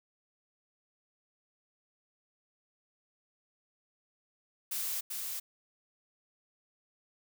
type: noise with echo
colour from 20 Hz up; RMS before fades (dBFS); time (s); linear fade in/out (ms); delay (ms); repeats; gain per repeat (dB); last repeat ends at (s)
blue; -35; 4.71-5.01; 10; 390; 1; -3; 5.4
effects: none